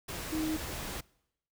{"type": "tone in noise", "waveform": "sine", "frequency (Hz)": 313.1, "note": "D#4", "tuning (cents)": 11, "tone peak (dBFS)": -30, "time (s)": [0.32, 0.57], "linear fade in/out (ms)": 10, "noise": "pink", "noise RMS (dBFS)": -39, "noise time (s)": [0.08, 1.01], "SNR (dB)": 6, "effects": ["noise-tail reverb RT60 0.8 s tail -24 dB re dry"]}